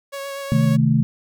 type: tone with vibrato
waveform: sawtooth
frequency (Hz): 554.4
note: C#5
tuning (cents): 0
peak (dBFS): -24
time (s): 0.12-0.77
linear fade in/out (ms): 20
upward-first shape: triangle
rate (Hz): 8.2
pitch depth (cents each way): 18
type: chord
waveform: sine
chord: A diminished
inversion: first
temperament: equal with one note detuned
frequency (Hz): 130.81 / 156.01 / 220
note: C3 / Eb3 / A3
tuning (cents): 0 / +5 / 0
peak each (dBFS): -18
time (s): 0.52-1.03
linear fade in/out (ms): 0
effects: none